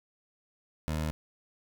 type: tone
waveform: 20% pulse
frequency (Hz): 77.78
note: D#2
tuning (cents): 0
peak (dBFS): -25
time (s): 0.88-1.11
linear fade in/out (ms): 0
effects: none